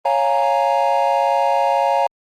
triangle chord, Bb minor seventh, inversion first, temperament equal, 554.4 / 698.5 / 830.6 / 932.3 Hz, Db5 / F5 / Ab5 / Bb5, 0 / 0 / 0 / 0 cents, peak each -18 dBFS, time 0.05-2.07 s, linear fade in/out 5 ms, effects Opus 24 kbps

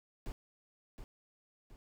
brown noise with echo, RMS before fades -40 dBFS, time 0.26-0.32 s, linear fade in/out 0 ms, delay 720 ms, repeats 2, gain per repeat -7 dB, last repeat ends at 1.76 s, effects none

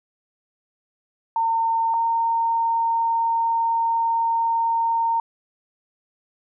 sine tone pair in turn, 910 / 917.9 Hz, A#5 / A#5, -42 / -27 cents, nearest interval unison, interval 15 cents, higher second, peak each -18 dBFS, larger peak neither, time 1.36-1.94 / 1.94-5.2 s, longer second, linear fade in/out 2 ms, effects none

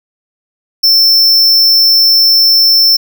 square tone, 5350 Hz, E8, 25 cents sharp, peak -5 dBFS, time 0.83-2.97 s, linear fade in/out 10 ms, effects none

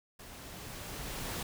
pink noise with level ramp, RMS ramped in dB -50 to -37 dBFS, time 0.19-1.43 s, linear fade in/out 5 ms, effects none

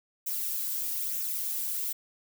violet noise with flanger, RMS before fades -32 dBFS, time 0.26-1.93 s, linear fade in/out 10 ms, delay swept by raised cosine 0.21 to 2.31 ms, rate 1.1 Hz, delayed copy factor -0.5, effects none

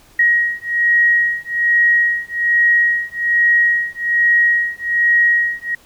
sine beating tone pair, 1891 / 1892.2 Hz, A#6 / A#6, +24 / +25 cents, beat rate 1.2 Hz, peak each -15 dBFS, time 0.19-5.75 s, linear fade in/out 5 ms, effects pink hiss -49 dBFS RMS until 5.85 s

